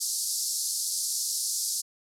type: band-pass noise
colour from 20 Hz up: pink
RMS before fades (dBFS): -30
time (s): 0-1.82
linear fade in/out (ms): 20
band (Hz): 4600 to 12000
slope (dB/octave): 48
effects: none